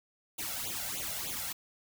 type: noise with flanger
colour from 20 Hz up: white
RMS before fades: -37 dBFS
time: 0.38-1.53 s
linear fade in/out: 10 ms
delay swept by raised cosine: 0.28 to 1.48 ms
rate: 3.3 Hz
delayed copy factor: +0.85
effects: none